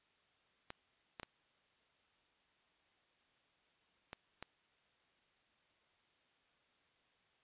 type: clicks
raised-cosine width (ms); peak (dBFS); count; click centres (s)
0.3; -29; 5; 0.704 / 1.198 / 1.232 / 4.131 / 4.426
effects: white hiss -74 dBFS RMS until 7.43 s + resampled to 8000 Hz